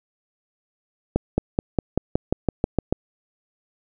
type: accelerating click train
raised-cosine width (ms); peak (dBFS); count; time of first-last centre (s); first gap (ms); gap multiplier
2; -5; 11; 1.16-2.926; 220; 0.95
effects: none